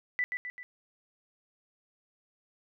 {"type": "tone with echo", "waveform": "sine", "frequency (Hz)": 1983, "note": "B6", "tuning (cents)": 7, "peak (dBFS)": -26, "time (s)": [0.19, 0.24], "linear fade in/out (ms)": 0, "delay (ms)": 130, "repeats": 3, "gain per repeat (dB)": -5, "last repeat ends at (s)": 0.63, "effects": []}